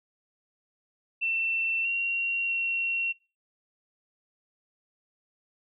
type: tone with pitch steps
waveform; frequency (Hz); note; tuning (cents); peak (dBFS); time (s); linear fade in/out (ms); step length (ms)
sine; 2688 / 2749 / 2731; E7 / F7 / F7; +33 / -28 / -39; -25; 1.21-3.13; 20; 640
effects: noise-tail reverb RT60 0.3 s tail -23 dB re dry